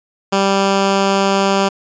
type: tone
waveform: 10% pulse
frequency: 196 Hz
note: G3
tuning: in tune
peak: -4 dBFS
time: 0.32-1.69 s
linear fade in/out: 10 ms
effects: resampled to 16000 Hz